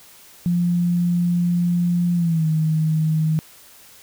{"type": "tone with pitch glide", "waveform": "sine", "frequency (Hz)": [174.61, 157.37], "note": ["F3", "D#3"], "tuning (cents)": [0, 20], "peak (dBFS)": -16, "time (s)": [0.46, 3.39], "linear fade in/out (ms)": 0, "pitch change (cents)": -180, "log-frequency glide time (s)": [2.15, 2.46], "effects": ["white hiss -47 dBFS RMS until 4.02 s"]}